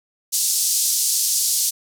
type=band-pass noise; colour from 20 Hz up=pink; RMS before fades=-20 dBFS; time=0.32-1.71 s; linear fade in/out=20 ms; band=5100 to 13000 Hz; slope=24 dB/octave; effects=none